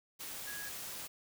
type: tone in noise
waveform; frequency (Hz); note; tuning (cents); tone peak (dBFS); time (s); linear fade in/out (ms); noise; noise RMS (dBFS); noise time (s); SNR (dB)
sine; 1661.2; G#6; 0; -44; 0.46-0.7; 20; white; -44; 0.19-1.08; -3
effects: none